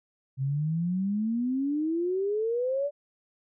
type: exponential sweep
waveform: sine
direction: up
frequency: 130.3 to 587.3 Hz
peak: -25 dBFS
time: 0.37-2.91 s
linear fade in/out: 50 ms
effects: none